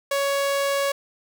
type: tone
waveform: sawtooth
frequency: 558 Hz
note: C#5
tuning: 11 cents sharp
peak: -17 dBFS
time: 0.11-0.92 s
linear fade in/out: 5 ms
effects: none